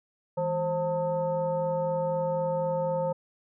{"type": "tone with frequency modulation", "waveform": "sine", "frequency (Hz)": 530, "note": "C5", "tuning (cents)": 22, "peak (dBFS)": -25, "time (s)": [0.37, 3.13], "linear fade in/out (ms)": 10, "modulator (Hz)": 368, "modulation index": 0.84, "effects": []}